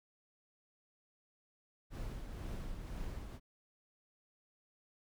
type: noise with tremolo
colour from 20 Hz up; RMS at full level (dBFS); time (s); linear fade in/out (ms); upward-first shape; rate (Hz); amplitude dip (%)
brown; -41; 1.9-3.4; 50; triangle; 2; 45
effects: none